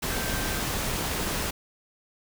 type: tone in noise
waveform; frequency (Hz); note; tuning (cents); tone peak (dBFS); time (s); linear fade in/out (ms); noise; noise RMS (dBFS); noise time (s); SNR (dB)
sine; 1564; G6; -4; -37; 0.11-0.62; 10; pink; -29; 0.02-1.51; -11
effects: none